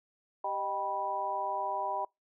harmonic tone with a mistuned harmonic, 196 Hz, G3, in tune, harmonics 2 / 3 / 4 / 5, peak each -44 / -38 / -35 / -34 dBFS, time 0.44-2.05 s, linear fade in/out 5 ms, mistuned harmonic 3, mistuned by +81 cents, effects noise-tail reverb RT60 0.2 s tail -26 dB re dry

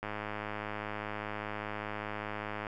click train, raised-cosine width 0.5 ms, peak -22 dBFS, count 278, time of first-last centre 0.03-2.668 s, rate 105 Hz, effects none

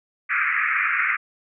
white band-pass noise, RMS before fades -22 dBFS, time 0.29-1.17 s, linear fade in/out 20 ms, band 1200 to 2400 Hz, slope 96 dB/octave, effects none

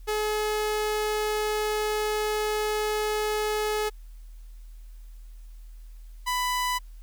sawtooth tone pair in turn, 425.4 / 995 Hz, G#4 / B5, +42 / +13 cents, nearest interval octave + minor third, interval 1471 cents, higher second, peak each -21 dBFS, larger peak neither, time 0.07-3.9 / 6.26-6.79 s, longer first, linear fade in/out 20 ms, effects added 40 Hz sine -41 dBFS peak until 7.02 s + white hiss -64 dBFS RMS until 7.02 s

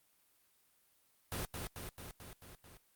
pink noise with echo, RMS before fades -39 dBFS, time 1.32-1.45 s, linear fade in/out 0 ms, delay 220 ms, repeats 6, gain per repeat -3 dB, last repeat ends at 2.77 s, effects white hiss -72 dBFS RMS until 2.95 s + Opus 32 kbps

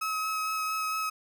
35% pulse tone with vibrato, 1280 Hz, D#6, 49 cents sharp, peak -27 dBFS, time 0.01-1.1 s, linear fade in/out 10 ms, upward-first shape sine, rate 4.4 Hz, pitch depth 11 cents each way, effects none

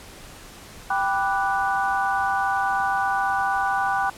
sine chord, G major seventh, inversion none, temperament equal, 784 / 987.8 / 1174.7 / 1480 Hz, G5 / B5 / D6 / F#6, 0 / 0 / 0 / 0 cents, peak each -23 / -28 / -28 / -26 dBFS, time 0.9-4.1 s, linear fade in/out 5 ms, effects pink hiss -43 dBFS RMS until 4.17 s + low-pass 12000 Hz 12 dB/octave

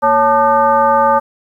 sine tone with frequency modulation, 880 Hz, A5, in tune, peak -8 dBFS, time 0.02-1.2 s, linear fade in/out 20 ms, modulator 324 Hz, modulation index 1.2, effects 8-bit

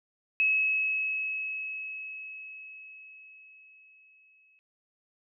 sine tone with exponential decay, 2574 Hz, E7, 42 cents flat, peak -21 dBFS, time 0.4-4.59 s, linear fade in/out 0 ms, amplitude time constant 910 ms, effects none

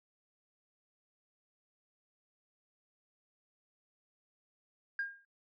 sine tone with exponential decay, 1614 Hz, G#6, 50 cents flat, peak -29 dBFS, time 4.99-5.25 s, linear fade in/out 2 ms, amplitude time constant 56 ms, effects noise-tail reverb RT60 0.1 s tail -21 dB re dry + tanh soft clip ceiling -28 dBFS

